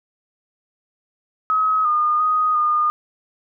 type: tone with pitch steps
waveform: sine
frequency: 1274 / 1219 / 1247 / 1219 Hz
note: D#6 / D#6 / D#6 / D#6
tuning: +41 / -36 / +3 / -36 cents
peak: -15 dBFS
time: 1.5-2.9 s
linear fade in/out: 0 ms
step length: 350 ms
effects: none